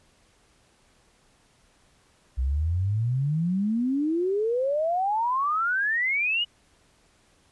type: exponential sweep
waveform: sine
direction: up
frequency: 61.3 to 2958 Hz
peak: -22 dBFS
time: 2.37-6.45 s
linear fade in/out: 20 ms
effects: pink hiss -62 dBFS RMS until 7.51 s + resampled to 24000 Hz